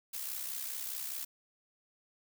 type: noise with amplitude modulation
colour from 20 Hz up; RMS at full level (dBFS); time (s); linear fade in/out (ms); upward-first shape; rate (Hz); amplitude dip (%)
blue; -37; 0.13-1.25; 10; sine; 64.9; 55
effects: none